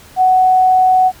sine tone, 744 Hz, F#5, 9 cents sharp, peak -7 dBFS, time 0.16-1.12 s, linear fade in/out 50 ms, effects pink hiss -41 dBFS RMS until 1.2 s

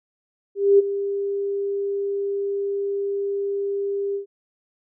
sine tone with ADSR envelope, 399.3 Hz, G4, 32 cents sharp, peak -9 dBFS, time 0.55-4.26 s, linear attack 240 ms, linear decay 19 ms, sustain -13 dB, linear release 110 ms, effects none

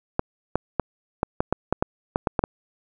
clicks, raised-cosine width 1 ms, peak -6 dBFS, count 12, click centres 0.194 / 0.556 / 0.797 / 1.231 / 1.405 / 1.526 / 1.726 / 1.825 / 2.159 / 2.272 / 2.392 / 2.439 s, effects none

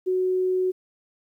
sine tone, 370 Hz, F#4, in tune, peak -20 dBFS, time 0.06-0.72 s, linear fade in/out 20 ms, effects 10-bit

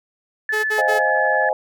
sine tone with pitch glide, 1739 to 1719 Hz, A6 to A6, -21 to -41 cents, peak -19 dBFS, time 0.49-1.49 s, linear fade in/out 2 ms, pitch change -20 cents, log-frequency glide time 0.82-0.97 s
sawtooth tone bursts, 428.4 Hz, A4, 46 cents flat, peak -18 dBFS, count 3, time 0.52-0.996 s, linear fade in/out 20 ms, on 120 ms, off 58 ms
sine chord, F minor seventh, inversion second, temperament equal, 523.3 / 622.3 / 698.5 / 830.6 Hz, C5 / Eb5 / F5 / Ab5, 0 / 0 / 0 / 0 cents, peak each -23 / -22 / -26 / -21 dBFS, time 0.78-1.53 s, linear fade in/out 2 ms
effects none

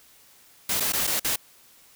white noise with dropouts, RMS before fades -25 dBFS, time 0.69-1.36 s, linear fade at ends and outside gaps 5 ms, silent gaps 0.8-0.804 / 0.923-0.933 / 1.07-1.074 / 1.197-1.245 s, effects white hiss -55 dBFS RMS until 1.95 s

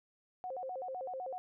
sine tone with vibrato, 622.3 Hz, D#5, in tune, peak -38 dBFS, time 0.44-1.38 s, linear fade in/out 0 ms, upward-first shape square, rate 7.9 Hz, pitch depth 290 cents each way, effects none

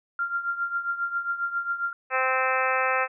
sine tone with tremolo, 1389 Hz, F6, 10 cents flat, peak -22 dBFS, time 0.19-1.93 s, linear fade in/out 2 ms, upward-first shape triangle, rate 7.4 Hz, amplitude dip 80%
harmonic tone, 260 Hz, C4, 11 cents flat, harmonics 2 / 3 / 4 / 5 / 6 / 7 / 8 / 9 / 10, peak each -29 / -30 / -31 / -27 / -31 / -30 / -34 / -34 / -32 dBFS, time 2.1-3.08 s, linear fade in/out 50 ms
effects none

